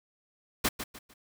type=noise with echo; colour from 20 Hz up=pink; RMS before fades=-26 dBFS; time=0.64-0.69 s; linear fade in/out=10 ms; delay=150 ms; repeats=3; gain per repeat=-10 dB; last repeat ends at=1.14 s; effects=none